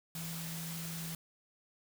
sine tone in noise, 165.2 Hz, E3, 4 cents sharp, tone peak -41 dBFS, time 0.15-1.15 s, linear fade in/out 2 ms, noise white, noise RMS -44 dBFS, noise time 0.15-1.15 s, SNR 0 dB, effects none

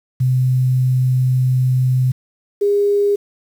sine tone pair in turn, 128.1 / 406.7 Hz, C3 / G#4, -36 / -36 cents, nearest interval octave + minor sixth, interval 2000 cents, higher second, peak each -12 dBFS, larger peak neither, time 0.2-2.12 / 2.61-3.16 s, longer first, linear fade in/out 10 ms, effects 7-bit

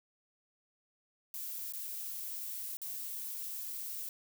violet noise with dropouts, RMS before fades -41 dBFS, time 1.34-4.09 s, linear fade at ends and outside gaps 1 ms, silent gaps 1.724-1.735 / 2.77-2.817 s, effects none

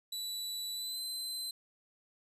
sawtooth tone with pitch glide, 3953 to 4062 Hz, B7 to B7, +1 to +48 cents, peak -34 dBFS, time 0.12-1.51 s, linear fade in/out 5 ms, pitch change +47 cents, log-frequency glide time 0.73-1.01 s, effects resampled to 32000 Hz + 11-bit

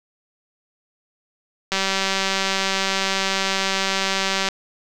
click train, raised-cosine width 0.2 ms, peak -4 dBFS, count 535, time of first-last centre 1.72-4.487 s, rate 193 Hz, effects none

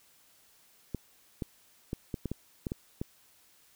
clicks, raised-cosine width 3 ms, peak -20 dBFS, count 9, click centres 0.947 / 1.422 / 1.931 / 2.142 / 2.257 / 2.316 / 2.668 / 2.719 / 3.015 s, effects white hiss -63 dBFS RMS until 3.75 s

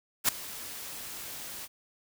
white noise with ADSR envelope, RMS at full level -22 dBFS, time 0.24-1.68 s, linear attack 46 ms, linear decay 4 ms, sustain -19 dB, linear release 36 ms, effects none

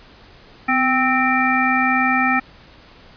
harmonic tone with a mistuned harmonic, 261.6 Hz, C4, in tune, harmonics 1 / 3 / 5 / 7 / 9, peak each -21 / -21 / -21 / -21 / -21 dBFS, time 0.68-2.4 s, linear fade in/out 10 ms, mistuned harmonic 1, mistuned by -44 cents, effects pink hiss -46 dBFS RMS until 3.16 s + resampled to 11025 Hz

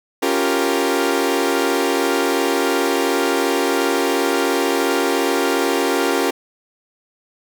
sawtooth chord, G half-diminished seventh, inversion second, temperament equal, 277.2 / 349.2 / 392 / 466.2 Hz, Db4 / F4 / G4 / Bb4, 0 / 0 / 0 / 0 cents, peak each -18 dBFS, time 0.22-6.31 s, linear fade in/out 10 ms, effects none

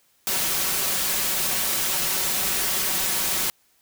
white noise with comb filter, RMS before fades -24 dBFS, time 0.27-3.5 s, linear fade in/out 0 ms, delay 5.3 ms, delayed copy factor +0.5, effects white hiss -63 dBFS RMS until 3.81 s

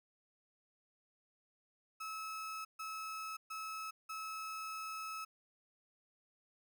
35% pulse tone bursts at uneven times, 1296 Hz, E6, 30 cents flat, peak -40 dBFS, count 4, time 2-2.65 / 2.79-3.37 / 3.5-3.91 / 4.09-5.25 s, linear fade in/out 10 ms, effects none

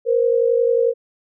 sine tone pair together, 468.8 / 520 Hz, A#4 / C5, +10 / -11 cents, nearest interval major second, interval 179 cents, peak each -15 / -19 dBFS, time 0.05-0.94 s, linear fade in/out 50 ms, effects none

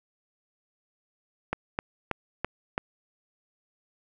clicks, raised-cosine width 0.5 ms, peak -12 dBFS, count 5, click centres 1.53 / 1.789 / 2.113 / 2.446 / 2.779 s, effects none

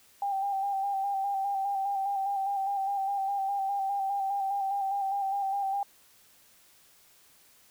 sine tone with vibrato, 789 Hz, G5, 11 cents sharp, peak -27 dBFS, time 0.22-5.83 s, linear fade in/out 2 ms, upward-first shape square, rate 4.9 Hz, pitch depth 29 cents each way, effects white hiss -60 dBFS RMS until 7.7 s

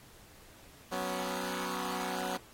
10% pulse chord, F# suspended fourth, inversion none, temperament equal, 185 / 246.9 / 277.2 Hz, F#3 / B3 / C#4, 0 / 0 / 0 cents, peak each -29 / -30 / -32 dBFS, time 0.91-2.38 s, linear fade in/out 20 ms, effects pink hiss -57 dBFS RMS until 2.53 s + AAC 48 kbps

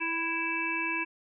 harmonic tone, 330 Hz, E4, 2 cents sharp, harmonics 1 / 3 / 5 / 7 / 8, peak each -37 / -36 / -37 / -34 / -32 dBFS, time 0-1.05 s, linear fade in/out 20 ms, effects none

